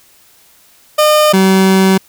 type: tone pair in turn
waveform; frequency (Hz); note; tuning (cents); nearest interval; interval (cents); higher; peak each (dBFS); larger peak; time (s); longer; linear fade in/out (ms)
30% pulse; 607 / 190.67; D#5 / G3; -43 / -48; octave + minor sixth; 2005; first; -4; neither; 0.98-1.33 / 1.33-1.98; second; 10
effects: white hiss -47 dBFS RMS until 2.08 s